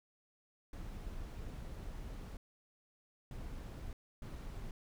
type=noise bursts at uneven times; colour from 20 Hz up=brown; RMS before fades=-45 dBFS; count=3; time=0.73-2.37 / 3.31-3.93 / 4.22-4.71 s; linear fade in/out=2 ms; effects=none